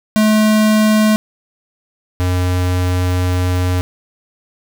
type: tone pair in turn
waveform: square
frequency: 215.1 / 90.44 Hz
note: A3 / F#2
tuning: -39 / -39 cents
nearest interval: octave + minor third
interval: 1500 cents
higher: first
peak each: -10 / -14 dBFS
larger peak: first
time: 0.16-1.16 / 2.2-3.81 s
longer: second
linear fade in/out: 0 ms
effects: none